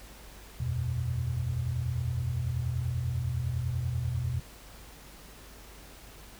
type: chord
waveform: sine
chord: E suspended second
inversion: none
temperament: equal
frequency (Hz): 82.41 / 92.5 / 123.47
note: E2 / F#2 / B2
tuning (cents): 0 / 0 / 0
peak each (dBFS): -34 / -36 / -30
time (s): 0.6-4.4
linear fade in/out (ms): 5
effects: added 50 Hz sine -51 dBFS peak until 6.39 s + pink hiss -51 dBFS RMS until 6.39 s

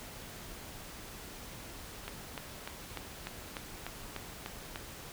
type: click train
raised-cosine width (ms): 0.3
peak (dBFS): -22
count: 10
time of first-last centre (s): 2.08-4.759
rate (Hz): 3.36
effects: pink hiss -47 dBFS RMS until 5.12 s

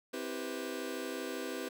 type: chord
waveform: sawtooth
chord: C major seventh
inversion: none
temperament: just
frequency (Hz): 261.6 / 327 / 392.4 / 490.5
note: C4 / E4 / G4 / B4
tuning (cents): 0 / -14 / +2 / -12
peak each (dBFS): -38 / -39 / -38 / -38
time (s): 0.13-1.69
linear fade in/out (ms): 10
effects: none

